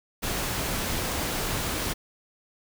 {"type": "noise", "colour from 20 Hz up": "pink", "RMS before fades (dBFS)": -29, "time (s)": [0.22, 1.94], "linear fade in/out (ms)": 20, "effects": []}